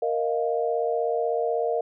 sine chord, Bb suspended fourth, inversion none, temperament equal, 466.2 / 622.3 / 698.5 Hz, Bb4 / Eb5 / F5, 0 / 0 / 0 cents, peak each -25 / -28 / -28 dBFS, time 0.02-1.81 s, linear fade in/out 5 ms, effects none

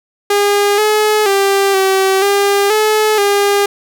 sawtooth tone with pitch steps, 407 / 426.2 / 394.3 / 383.8 / 401.5 / 429.7 / 404.1 Hz, G#4 / G#4 / G4 / G4 / G4 / A4 / G#4, -35 / +45 / +10 / -37 / +41 / -41 / -47 cents, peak -6 dBFS, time 0.3-3.66 s, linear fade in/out 5 ms, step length 480 ms, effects none

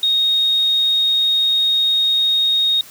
sine tone, 3729 Hz, A#7, in tune, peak -13 dBFS, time 0.03-2.81 s, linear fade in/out 2 ms, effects white hiss -41 dBFS RMS until 2.9 s

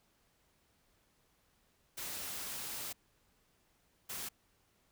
white noise bursts at uneven times, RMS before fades -42 dBFS, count 2, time 1.97-2.93 / 4.09-4.29 s, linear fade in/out 10 ms, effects pink hiss -73 dBFS RMS until 4.91 s

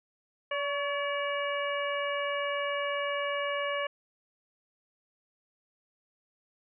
harmonic tone with a mistuned harmonic, 573 Hz, D5, 43 cents flat, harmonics 1 / 2 / 3 / 4 / 5, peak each -32 / -35 / -37 / -38 / -39 dBFS, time 0.51-3.87 s, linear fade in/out 5 ms, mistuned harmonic 2, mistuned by -35 cents, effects none

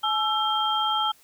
sine tone cluster, 856 / 1331 / 3189 Hz, A5 / E6 / G7, -48 / +16 / +29 cents, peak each -26 dBFS, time 0.03-1.12 s, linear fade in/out 10 ms, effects white hiss -57 dBFS RMS until 1.23 s

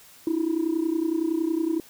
sine tone with amplitude modulation, 325.3 Hz, E4, 23 cents flat, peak -17 dBFS, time 0.27-1.8 s, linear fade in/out 2 ms, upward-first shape sine, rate 30.8 Hz, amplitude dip 85%, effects tanh soft clip ceiling -17 dBFS + white hiss -51 dBFS RMS until 1.89 s

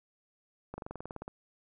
slowing click train, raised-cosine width 1 ms, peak -26 dBFS, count 12, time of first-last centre 0.74-1.279 s, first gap 40 ms, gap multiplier 1.04, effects none

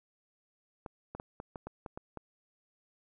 clicks, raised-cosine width 1 ms, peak -27 dBFS, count 9, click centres 0.862 / 1.15 / 1.199 / 1.401 / 1.558 / 1.67 / 1.862 / 1.975 / 2.173 s, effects none

